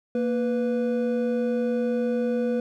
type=tone pair together; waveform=triangle; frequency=233.1 / 493.3 Hz; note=A#3 / B4; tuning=0 / -2 cents; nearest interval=octave + minor second; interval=1298 cents; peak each=-23 dBFS; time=0.15-2.6 s; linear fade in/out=2 ms; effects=none